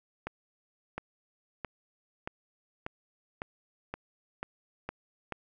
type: accelerating click train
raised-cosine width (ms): 0.5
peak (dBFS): -20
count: 10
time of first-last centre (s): 0.27-5.323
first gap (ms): 710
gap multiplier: 0.94
effects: none